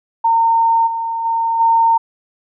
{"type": "tone with level steps", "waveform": "sine", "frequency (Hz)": 914, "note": "A#5", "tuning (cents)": -34, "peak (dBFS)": [-10, -18, -14, -9], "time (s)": [0.24, 1.98], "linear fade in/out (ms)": 10, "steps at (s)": [0.86, 1.24, 1.59], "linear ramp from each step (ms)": 20, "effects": []}